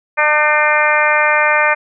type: harmonic tone with a mistuned harmonic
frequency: 300 Hz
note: D4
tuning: 37 cents sharp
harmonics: 2 / 3 / 4 / 5 / 6 / 7 / 8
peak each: -18 / -18 / -18 / -18 / -18 / -18 / -18 dBFS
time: 0.17-1.75 s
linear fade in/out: 20 ms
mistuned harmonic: 5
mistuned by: +26 cents
effects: none